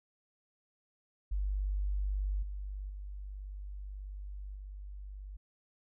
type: tone with level steps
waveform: sine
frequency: 49.17 Hz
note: G1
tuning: 6 cents sharp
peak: -30 / -37 / -40 / -42 dBFS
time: 1.31-5.37 s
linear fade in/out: 10 ms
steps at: 2.42 / 2.89 / 4.55 s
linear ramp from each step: 10 ms
effects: none